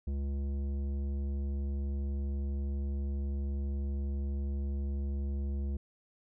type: tone with tanh clipping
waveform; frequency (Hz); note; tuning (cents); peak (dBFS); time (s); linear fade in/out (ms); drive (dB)
sine; 69.7; C#2; +10; -33; 0.07-5.77; 5; 12
effects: none